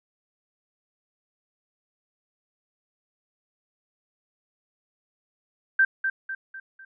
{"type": "tone with echo", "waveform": "sine", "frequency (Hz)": 1566, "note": "G6", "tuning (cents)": -2, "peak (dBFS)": -15, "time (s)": [5.79, 5.85], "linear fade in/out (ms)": 5, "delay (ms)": 250, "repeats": 4, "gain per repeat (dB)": -7, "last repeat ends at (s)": 6.85, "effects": []}